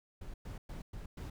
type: noise bursts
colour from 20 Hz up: brown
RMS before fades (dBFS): -44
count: 5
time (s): 0.21-1.3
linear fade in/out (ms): 5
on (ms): 130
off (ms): 110
effects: none